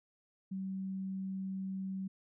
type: tone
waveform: sine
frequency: 191.1 Hz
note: G3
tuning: 44 cents flat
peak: -36 dBFS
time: 0.51-2.08 s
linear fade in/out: 10 ms
effects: none